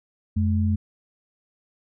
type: tone pair together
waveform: sine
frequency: 89.9 / 213.8 Hz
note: F#2 / A3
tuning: -49 / -49 cents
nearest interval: octave + minor third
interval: 1500 cents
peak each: -20 / -24 dBFS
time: 0.36-0.76 s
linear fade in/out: 10 ms
effects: none